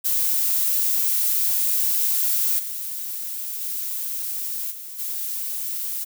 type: noise with level steps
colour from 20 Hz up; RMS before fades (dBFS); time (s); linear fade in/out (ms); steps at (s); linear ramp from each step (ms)
violet; -21 / -30 / -28 / -36 / -28; 0.04-6.05; 20; 2.58 / 3.6 / 4.7 / 4.98; 20
effects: none